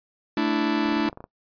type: chord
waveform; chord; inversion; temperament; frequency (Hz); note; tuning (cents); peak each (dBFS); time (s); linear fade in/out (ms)
45% pulse; A suspended fourth; none; just; 220 / 293.3 / 330; A3 / D4 / E4; 0 / -2 / +2; -27 / -24 / -26; 0.37-1.09; 2
type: clicks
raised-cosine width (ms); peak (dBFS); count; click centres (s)
1; -25; 11; 0.857 / 0.891 / 0.923 / 0.968 / 1.002 / 1.057 / 1.097 / 1.129 / 1.174 / 1.205 / 1.241
effects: noise-tail reverb RT60 0.1 s tail -21 dB re dry + resampled to 11025 Hz